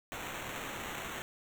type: noise with sample-and-hold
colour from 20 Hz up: blue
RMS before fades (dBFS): -41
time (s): 0.12-1.22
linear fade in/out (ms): 0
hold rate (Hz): 4900
effects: none